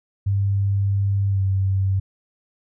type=tone with pitch glide; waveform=sine; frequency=99.2 to 96.32 Hz; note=G2 to G2; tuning=+21 to -30 cents; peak=-17 dBFS; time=0.26-2 s; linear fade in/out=10 ms; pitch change=-51 cents; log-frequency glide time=1.28-1.42 s; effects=none